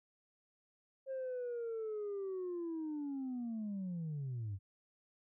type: linear sweep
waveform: sine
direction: down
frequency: 538 to 92.5 Hz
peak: -36 dBFS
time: 1.06-4.59 s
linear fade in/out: 50 ms
effects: tanh soft clip ceiling -36 dBFS